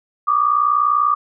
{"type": "tone pair together", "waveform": "sine", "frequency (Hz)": [1157, 1217.1], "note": ["D6", "D#6"], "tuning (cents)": [-26, -39], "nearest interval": "minor second", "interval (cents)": 87, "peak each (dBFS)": -16, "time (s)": [0.27, 1.15], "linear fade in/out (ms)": 10, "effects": []}